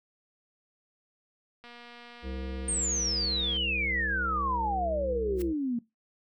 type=click train; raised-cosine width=0.3 ms; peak=-33 dBFS; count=462; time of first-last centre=1.64-3.569 s; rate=239 Hz
type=harmonic tone; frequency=65.41 Hz; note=C2; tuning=in tune; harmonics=1 / 3 / 5 / 7 / 8; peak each=-35 / -42 / -43 / -43 / -49 dBFS; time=2.22-5.54 s; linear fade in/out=50 ms
type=exponential sweep; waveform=sine; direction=down; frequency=8800 to 227.9 Hz; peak=-27 dBFS; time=2.68-5.79 s; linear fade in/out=5 ms
type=noise with exponential growth; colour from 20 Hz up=white; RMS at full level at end=-39 dBFS; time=5.35-5.42 s; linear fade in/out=2 ms; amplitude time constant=15 ms
effects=noise-tail reverb RT60 0.2 s tail -20 dB re dry